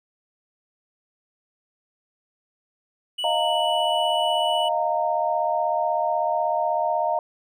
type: tone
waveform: triangle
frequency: 2952 Hz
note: F#7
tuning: 5 cents flat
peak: -24 dBFS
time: 3.18-4.69 s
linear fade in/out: 10 ms
type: chord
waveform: sine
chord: Eb suspended second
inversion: none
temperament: equal with one note detuned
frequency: 622.3 / 698.5 / 920.6 Hz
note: Eb5 / F5 / Bb5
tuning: 0 / 0 / -22 cents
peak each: -25 / -24 / -25 dBFS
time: 3.24-7.19 s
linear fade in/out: 2 ms
effects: none